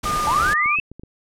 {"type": "noise", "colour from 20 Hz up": "pink", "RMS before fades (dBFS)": -27, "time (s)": [0.03, 0.54], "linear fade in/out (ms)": 10}
{"type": "tone with vibrato", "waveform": "sine", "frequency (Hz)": 1203, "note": "D6", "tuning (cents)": 41, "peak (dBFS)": -20, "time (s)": [0.05, 0.76], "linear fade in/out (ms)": 10, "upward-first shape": "square", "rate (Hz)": 2.6, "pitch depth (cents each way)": 15}
{"type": "linear sweep", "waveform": "sine", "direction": "up", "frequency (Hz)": [830.6, 2672], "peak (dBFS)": -18, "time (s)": [0.27, 0.8], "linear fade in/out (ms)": 2}
{"type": "clicks", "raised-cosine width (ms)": 3, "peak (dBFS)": -25, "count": 5, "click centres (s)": [0.659, 0.787, 0.916, 0.996, 1.035]}
{"effects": ["low-pass 11000 Hz 12 dB/octave"]}